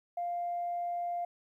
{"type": "tone", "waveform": "sine", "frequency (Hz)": 698.5, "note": "F5", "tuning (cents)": 0, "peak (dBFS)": -31, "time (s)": [0.17, 1.25], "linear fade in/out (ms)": 5, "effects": ["tanh soft clip ceiling -27 dBFS", "12-bit"]}